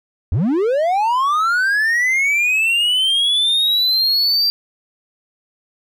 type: linear sweep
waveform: triangle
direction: up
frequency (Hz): 69.7 to 4724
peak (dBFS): -12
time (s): 0.32-4.5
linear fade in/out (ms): 0
effects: none